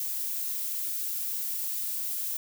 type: noise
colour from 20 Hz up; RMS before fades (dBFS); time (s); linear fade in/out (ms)
violet; -32; 0-2.37; 2
effects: none